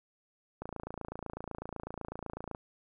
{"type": "click train", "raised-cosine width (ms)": 1, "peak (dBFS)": -25, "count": 55, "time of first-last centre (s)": [0.62, 2.549], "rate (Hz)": 28, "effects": []}